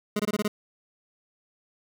25% pulse tone bursts, 209 Hz, G#3, 11 cents sharp, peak -20 dBFS, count 6, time 0.16-0.48 s, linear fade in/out 5 ms, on 35 ms, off 22 ms, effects none

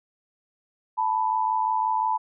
sine tone pair together, 880 / 985.7 Hz, A5 / B5, 0 / -4 cents, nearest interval major second, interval 196 cents, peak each -24 dBFS, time 0.97-2.18 s, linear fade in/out 20 ms, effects none

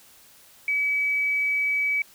sine tone, 2284 Hz, D7, 49 cents flat, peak -21 dBFS, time 0.68-2.02 s, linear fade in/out 2 ms, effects white hiss -53 dBFS RMS until 2.14 s

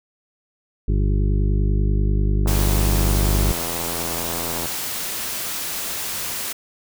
harmonic tone, 50.2 Hz, G1, 42 cents sharp, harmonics 1 / 2 / 3 / 4 / 6 / 7 / 8, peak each -17 / -23 / -27 / -29 / -33 / -34 / -35 dBFS, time 0.88-3.52 s, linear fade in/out 5 ms
click train, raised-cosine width 1 ms, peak -15 dBFS, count 186, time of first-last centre 2.46-4.657 s, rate 84.2 Hz
white noise, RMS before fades -27 dBFS, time 2.47-6.53 s, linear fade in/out 10 ms
effects none

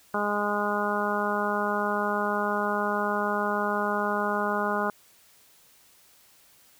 harmonic tone, 206.4 Hz, G#3, 10 cents flat, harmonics 1 / 2 / 3 / 4 / 5 / 6 / 7, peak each -32 / -32 / -32 / -32 / -32 / -32 / -32 dBFS, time 0.14-4.9 s, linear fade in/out 2 ms, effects white hiss -58 dBFS RMS until 6.79 s

